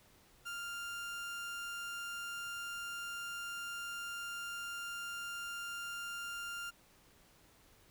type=tone; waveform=30% pulse; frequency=1396.9 Hz; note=F6; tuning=in tune; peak=-38 dBFS; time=0.45-6.71 s; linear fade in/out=20 ms; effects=pink hiss -65 dBFS RMS until 7.9 s